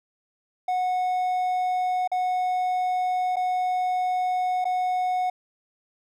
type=tone with dropouts; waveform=triangle; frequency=733 Hz; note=F#5; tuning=16 cents flat; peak=-20 dBFS; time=0.68-5.3 s; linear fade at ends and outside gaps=5 ms; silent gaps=2.076-2.116 / 3.359-3.366 / 4.644-4.652 s; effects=none